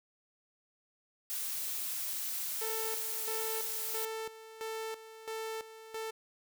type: noise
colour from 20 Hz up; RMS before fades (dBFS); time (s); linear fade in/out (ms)
blue; -37; 1.3-4.05; 0
type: tone with tremolo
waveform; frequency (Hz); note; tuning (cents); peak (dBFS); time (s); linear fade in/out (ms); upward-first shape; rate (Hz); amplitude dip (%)
sawtooth; 443.7; A4; +14; -33; 2.61-6.11; 10; square; 1.5; 75
effects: none